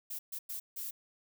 violet noise bursts at uneven times, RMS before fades -40 dBFS, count 4, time 0.1-0.19 / 0.32-0.39 / 0.49-0.6 / 0.76-0.91 s, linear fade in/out 10 ms, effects none

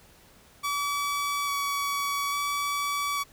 sawtooth tone with vibrato, 1139 Hz, C#6, 47 cents sharp, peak -23 dBFS, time 0.63-3.24 s, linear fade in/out 20 ms, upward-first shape square, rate 0.59 Hz, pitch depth 9 cents each way, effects pink hiss -56 dBFS RMS until 3.32 s

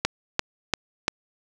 click train, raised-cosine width 0.2 ms, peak -3 dBFS, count 4, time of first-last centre 0.05-1.081 s, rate 2.91 Hz, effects none

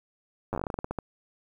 slowing click train, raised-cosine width 1 ms, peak -17 dBFS, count 15, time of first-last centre 0.53-0.987 s, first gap 9 ms, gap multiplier 1.18, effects 9-bit

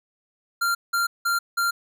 square tone bursts, 1386 Hz, F6, 14 cents flat, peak -21 dBFS, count 4, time 0.61-1.71 s, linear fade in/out 10 ms, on 140 ms, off 180 ms, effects none

